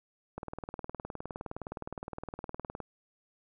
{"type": "click train", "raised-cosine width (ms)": 1, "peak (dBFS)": -24, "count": 48, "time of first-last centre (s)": [0.38, 2.803], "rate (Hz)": 19.4, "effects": []}